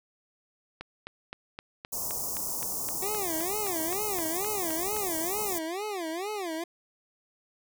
click train, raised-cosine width 0.3 ms, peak -22 dBFS, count 17, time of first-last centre 0.81-4.966 s, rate 3.85 Hz
white band-stop noise, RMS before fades -33 dBFS, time 1.92-5.59 s, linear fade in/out 10 ms, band 1100 to 5400 Hz, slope 48 dB/octave
25% pulse tone with vibrato, 368.6 Hz, F#4, 7 cents flat, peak -28 dBFS, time 3.02-6.64 s, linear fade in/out 5 ms, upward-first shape sine, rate 2.2 Hz, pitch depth 260 cents each way
effects none

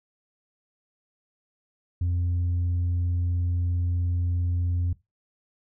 sine tone, 87.7 Hz, F2, 8 cents sharp, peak -20 dBFS, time 2.01-4.93 s, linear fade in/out 5 ms, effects noise-tail reverb RT60 0.2 s tail -20 dB re dry + tanh soft clip ceiling -21 dBFS

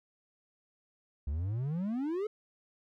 triangle exponential sweep, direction up, 66.9 to 440 Hz, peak -29 dBFS, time 1.27-2.27 s, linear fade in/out 5 ms, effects none

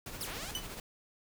pink noise with tremolo, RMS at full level -42 dBFS, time 0.06-0.8 s, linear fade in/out 2 ms, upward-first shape sine, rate 14 Hz, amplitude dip 40%
5% pulse linear two-way sweep, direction down then up, 5588 to 228.2 to 872 Hz, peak -30 dBFS, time 0.21-0.51 s, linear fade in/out 0 ms, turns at 0.28 s
sawtooth tone with exponential decay, 2999 Hz, F#7, 23 cents sharp, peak -28 dBFS, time 0.55-0.68 s, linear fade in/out 1 ms, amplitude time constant 27 ms
effects none

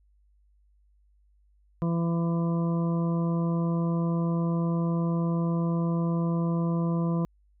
harmonic tone, 168.2 Hz, E3, 35 cents sharp, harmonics 1 / 2 / 3 / 4 / 6 / 7, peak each -24 / -34 / -37 / -41 / -39 / -45 dBFS, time 1.82-7.25 s, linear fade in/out 0 ms, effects added 50 Hz sine -60 dBFS peak until 7.6 s

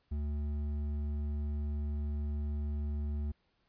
triangle tone with hard clipping, 73.42 Hz, D2, in tune, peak -34 dBFS, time 0.11-3.32 s, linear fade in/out 10 ms, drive 11 dB, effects pink hiss -75 dBFS RMS until 3.68 s + resampled to 11025 Hz

